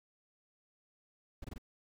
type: noise bursts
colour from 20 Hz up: brown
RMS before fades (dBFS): -43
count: 4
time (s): 1.42-1.582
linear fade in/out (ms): 5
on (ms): 24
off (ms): 22
effects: none